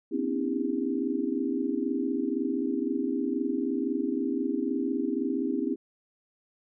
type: tone cluster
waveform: sine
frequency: 244.5 / 266.6 / 290.5 / 325.9 / 401.6 Hz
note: B3 / C4 / D4 / E4 / G4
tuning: -17 / +33 / -19 / -20 / +42 cents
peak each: -34 / -30 / -34 / -32 / -34 dBFS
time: 0.11-5.76 s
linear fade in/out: 20 ms
effects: none